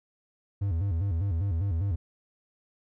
triangle tone with vibrato, 90.5 Hz, F#2, 38 cents flat, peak -23 dBFS, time 0.61-1.96 s, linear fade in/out 10 ms, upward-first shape square, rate 5 Hz, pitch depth 170 cents each way, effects none

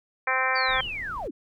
harmonic tone, 260 Hz, C4, 11 cents flat, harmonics 2 / 3 / 4 / 5 / 6 / 7 / 8 / 9, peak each -33 / -31 / -29 / -31 / -30 / -28 / -32 / -30 dBFS, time 0.27-0.81 s, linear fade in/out 5 ms
sine linear sweep, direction down, 4709 to 225.6 Hz, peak -30 dBFS, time 0.55-1.31 s, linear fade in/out 10 ms
brown noise, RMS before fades -42 dBFS, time 0.68-1.28 s, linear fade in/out 10 ms
effects none

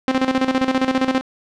sawtooth tone with tremolo, 261.6 Hz, C4, in tune, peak -10 dBFS, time 0.08-1.21 s, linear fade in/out 0 ms, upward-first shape square, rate 15 Hz, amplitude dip 70%, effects low-pass 4000 Hz 12 dB/octave

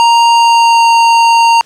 square tone with pitch glide, 932.3 to 924.8 Hz, A#5 to A#5, 0 to -14 cents, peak -5 dBFS, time 0-1.61 s, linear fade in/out 0 ms, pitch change -14 cents, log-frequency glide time 0.31-0.85 s, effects white hiss -41 dBFS RMS until 1.65 s + low-pass 6000 Hz 12 dB/octave

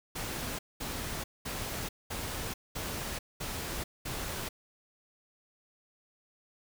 pink noise bursts, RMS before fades -37 dBFS, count 7, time 0.15-4.49 s, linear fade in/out 10 ms, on 440 ms, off 210 ms, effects none

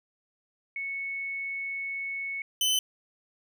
sine / sawtooth tone pair in turn, 2209 / 3038 Hz, C#7 / F#7, -7 / +45 cents, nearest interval tritone, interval 552 cents, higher second, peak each -31 / -20 dBFS, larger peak second, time 0.76-2.42 / 2.61-2.79 s, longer first, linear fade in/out 2 ms, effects none

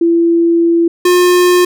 sine / square tone pair in turn, 337 / 357.6 Hz, E4 / F4, +38 / +41 cents, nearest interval minor second, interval 103 cents, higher second, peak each -7 / -7 dBFS, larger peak neither, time 0.01-0.88 / 1.05-1.65 s, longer first, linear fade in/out 5 ms, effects none

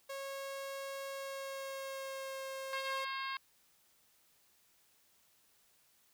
sawtooth tone with pitch glide, 547 to 535.1 Hz, C#5 to C5, -23 to +39 cents, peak -37 dBFS, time 0.09-3.05 s, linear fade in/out 10 ms, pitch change -38 cents, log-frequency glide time 1.1-2.45 s
harmonic tone, 537 Hz, C5, 45 cents sharp, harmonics 2 / 3 / 4 / 5 / 6 / 7 / 8 / 9, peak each -40 / -44 / -46 / -48 / -50 / -51 / -52 / -53 dBFS, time 2.73-3.37 s, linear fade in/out 2 ms
effects white hiss -70 dBFS RMS until 6.13 s

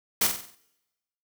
white noise with echo, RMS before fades -22 dBFS, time 0.21-0.27 s, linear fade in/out 5 ms, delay 47 ms, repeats 6, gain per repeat -6 dB, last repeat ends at 0.552 s, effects noise-tail reverb RT60 1.0 s tail -23 dB re dry

